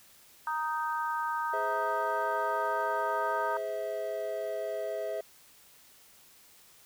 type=harmonic tone; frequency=311.1 Hz; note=D#4; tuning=in tune; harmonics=3 / 4 / 5; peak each=-32 / -34 / -37 dBFS; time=0.47-3.57 s; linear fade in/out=2 ms
type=chord; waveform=triangle; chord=Ab augmented; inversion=none; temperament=just; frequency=415.3 / 519.1 / 648.9 Hz; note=Ab4 / C5 / E5; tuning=0 / -14 / -27 cents; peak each=-36 / -37 / -32 dBFS; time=1.53-5.21 s; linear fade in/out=5 ms
effects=white hiss -58 dBFS RMS until 6.85 s